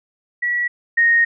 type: tone pair in turn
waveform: sine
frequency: 1935 / 1861 Hz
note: B6 / A#6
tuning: -36 / -3 cents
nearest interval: minor second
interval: 67 cents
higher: first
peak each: -17 / -11 dBFS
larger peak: second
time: 0.42-0.68 / 0.97-1.25 s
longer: second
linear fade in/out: 10 ms
effects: none